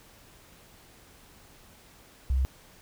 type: tone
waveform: sine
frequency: 65.41 Hz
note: C2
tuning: in tune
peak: -22 dBFS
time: 2.3-2.45 s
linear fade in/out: 0 ms
effects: pink hiss -55 dBFS RMS until 2.81 s